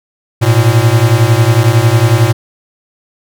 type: beating tone pair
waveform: square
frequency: 109.6 / 120.6 Hz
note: A2 / B2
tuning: -6 / -41 cents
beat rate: 11 Hz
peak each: -10 dBFS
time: 0.41-2.33 s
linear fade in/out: 20 ms
effects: none